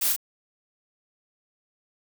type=noise with echo; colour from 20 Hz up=blue; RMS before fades=-25 dBFS; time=0.01-0.13 s; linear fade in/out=10 ms; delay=34 ms; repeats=1; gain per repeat=-2 dB; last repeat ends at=0.164 s; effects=none

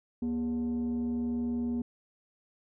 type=tone with frequency modulation; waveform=sine; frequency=240.1 Hz; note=B3; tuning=49 cents flat; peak=-27 dBFS; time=0.22-1.82 s; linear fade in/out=5 ms; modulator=167 Hz; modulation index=0.37; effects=tanh soft clip ceiling -26 dBFS

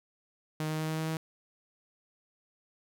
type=tone with pitch steps; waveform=sawtooth; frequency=155.3 / 156.2 / 157.1 / 158.01 / 158.93 / 159.85 Hz; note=D#3 / D#3 / D#3 / D#3 / D#3 / D#3; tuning=-3 / +7 / +17 / +27 / +37 / +47 cents; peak=-27 dBFS; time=0.6-1.17 s; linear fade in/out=2 ms; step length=95 ms; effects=none

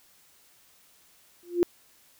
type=tone with exponential growth; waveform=sine; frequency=349.2 Hz; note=F4; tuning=in tune; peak=-15 dBFS; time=1.43-1.63 s; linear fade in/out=0 ms; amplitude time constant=43 ms; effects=white hiss -60 dBFS RMS until 2.19 s

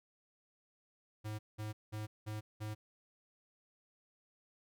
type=tone bursts; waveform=square; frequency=107.1 Hz; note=A2; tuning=46 cents flat; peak=-40 dBFS; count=5; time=1.24-2.75 s; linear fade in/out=20 ms; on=150 ms; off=190 ms; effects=none

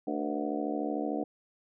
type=harmonic tone with a mistuned harmonic; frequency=73.42 Hz; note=D2; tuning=in tune; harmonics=3 / 4 / 5 / 6 / 7 / 8 / 9 / 10; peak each=-38 / -33 / -41 / -39 / -40 / -44 / -40 / -39 dBFS; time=0.07-1.24 s; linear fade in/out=5 ms; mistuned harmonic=6; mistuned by=+70 cents; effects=none

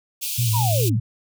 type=high-pass noise; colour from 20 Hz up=white; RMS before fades=-27 dBFS; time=0.21-0.9 s; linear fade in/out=20 ms; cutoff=2400 Hz; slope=96 dB/octave
type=tone with vibrato; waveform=sine; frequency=114.5 Hz; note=A#2; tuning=31 cents flat; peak=-18 dBFS; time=0.38-1 s; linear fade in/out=10 ms; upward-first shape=sine; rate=5.1 Hz; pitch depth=100 cents each way
type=linear sweep; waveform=sine; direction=down; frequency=1015 to 155.56 Hz; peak=-23 dBFS; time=0.53-0.98 s; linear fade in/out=20 ms
effects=none

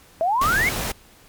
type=exponential sweep; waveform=sine; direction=up; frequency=633 to 2243 Hz; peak=-17 dBFS; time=0.21-0.69 s; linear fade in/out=0 ms
type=noise; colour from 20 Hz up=pink; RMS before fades=-26 dBFS; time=0.41-0.92 s; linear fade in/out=5 ms
effects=pink hiss -51 dBFS RMS until 1.28 s + MP3 96 kbps

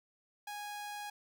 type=tone; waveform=sawtooth; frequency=827 Hz; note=G#5; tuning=8 cents flat; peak=-37 dBFS; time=0.47-1.1 s; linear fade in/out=5 ms; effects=none

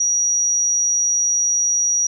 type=tone; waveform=sine; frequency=5770 Hz; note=F#8; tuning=44 cents flat; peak=-15 dBFS; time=0-2.07 s; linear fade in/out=5 ms; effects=none

